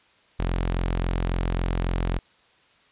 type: tone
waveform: sawtooth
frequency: 43.65 Hz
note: F1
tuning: in tune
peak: -19 dBFS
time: 0.39-2.19 s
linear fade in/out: 10 ms
effects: white hiss -59 dBFS RMS until 2.91 s + resampled to 8000 Hz